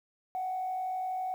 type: tone with frequency modulation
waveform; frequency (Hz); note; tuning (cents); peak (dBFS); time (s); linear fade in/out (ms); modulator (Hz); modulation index
sine; 745; F#5; +12; -30; 0.35-1.34; 0; 52.1; 0.3
effects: tanh soft clip ceiling -27 dBFS + 10-bit